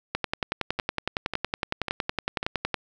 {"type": "two click trains", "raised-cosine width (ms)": 0.3, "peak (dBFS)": [-13, -9], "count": [4, 29], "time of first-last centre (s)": [[0.79, 2.429], [0.15, 2.743]], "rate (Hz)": [1.83, 10.8], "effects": []}